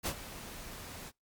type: noise with ADSR envelope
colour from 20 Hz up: pink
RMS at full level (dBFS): -32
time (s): 0.03-1.12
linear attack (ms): 37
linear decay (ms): 67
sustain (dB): -14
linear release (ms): 47
effects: noise-tail reverb RT60 0.2 s tail -25 dB re dry + Opus 48 kbps